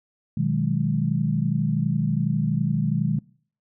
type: chord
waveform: sine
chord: G# minor seventh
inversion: first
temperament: equal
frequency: 123.47 / 155.56 / 185 / 207.7 Hz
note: B2 / D#3 / F#3 / G#3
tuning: 0 / 0 / 0 / 0 cents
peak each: -27 / -23 / -28 / -26 dBFS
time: 0.37-3.19 s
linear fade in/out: 5 ms
effects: noise-tail reverb RT60 0.5 s tail -23 dB re dry